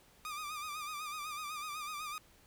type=tone with vibrato; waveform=sawtooth; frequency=1210 Hz; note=D#6; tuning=49 cents flat; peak=-36 dBFS; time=0.25-2.18 s; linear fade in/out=0 ms; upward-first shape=sine; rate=8 Hz; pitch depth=68 cents each way; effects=pink hiss -64 dBFS RMS until 2.46 s